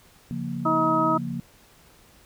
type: chord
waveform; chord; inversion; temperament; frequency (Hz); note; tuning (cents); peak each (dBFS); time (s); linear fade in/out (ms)
sine; Bb minor; first; just; 139.85 / 174.81 / 233.1; Db3 / F3 / Bb3; +16 / +2 / 0; -33 / -32 / -31; 0.31-1.4; 0
type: harmonic tone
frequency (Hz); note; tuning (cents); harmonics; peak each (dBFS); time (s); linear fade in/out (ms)
317.7; D#4; +36; 1 / 2 / 3 / 4; -25 / -27 / -27 / -22; 0.65-1.18; 10
effects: pink hiss -55 dBFS RMS until 2.25 s